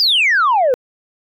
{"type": "exponential sweep", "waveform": "sine", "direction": "down", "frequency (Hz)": [5090, 479.9], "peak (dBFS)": -9, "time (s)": [0, 0.74], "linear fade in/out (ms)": 0, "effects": ["tanh soft clip ceiling -8 dBFS"]}